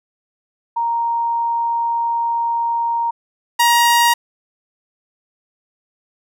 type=tone pair in turn; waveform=sine / sawtooth; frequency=932.3 / 945.3 Hz; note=A#5 / A#5; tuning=0 / +24 cents; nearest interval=unison; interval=24 cents; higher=second; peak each=-16 / -7 dBFS; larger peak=second; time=0.76-3.11 / 3.59-4.14 s; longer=first; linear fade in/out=10 ms; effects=none